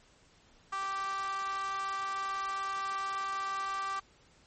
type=tone with high-pass filter; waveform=sawtooth; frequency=390 Hz; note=G4; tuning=9 cents flat; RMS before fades=-35 dBFS; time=0.72-4 s; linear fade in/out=10 ms; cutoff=1100 Hz; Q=6; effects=pink hiss -63 dBFS RMS until 4.46 s + MP3 32 kbps